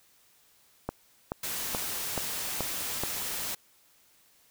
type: click train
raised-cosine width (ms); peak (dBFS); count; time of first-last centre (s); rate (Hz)
1; -16; 6; 0.89-3.036; 2.33
type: noise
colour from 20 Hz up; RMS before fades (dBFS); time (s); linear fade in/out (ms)
white; -34; 1.43-3.55; 5
effects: white hiss -63 dBFS RMS until 4.5 s